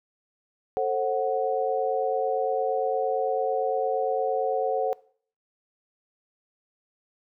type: chord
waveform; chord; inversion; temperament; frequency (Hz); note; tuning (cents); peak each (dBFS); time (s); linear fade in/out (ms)
sine; F# diminished; first; just; 444 / 532.8 / 740; A4 / C5 / F#5; +16 / +31 / 0; -27; 0.77-4.93; 0
effects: noise-tail reverb RT60 0.5 s tail -21 dB re dry